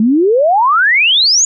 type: exponential sweep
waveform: sine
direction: up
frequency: 207.7 to 6980 Hz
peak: -7 dBFS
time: 0-1.45 s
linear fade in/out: 2 ms
effects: none